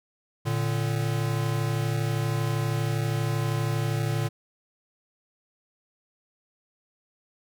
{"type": "tone pair together", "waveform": "square", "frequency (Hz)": [114.52, 147.1], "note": ["A#2", "D3"], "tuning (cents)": [-30, 3], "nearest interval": "major third", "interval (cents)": 433, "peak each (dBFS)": [-27, -29], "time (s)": [0.45, 4.29], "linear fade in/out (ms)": 20, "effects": []}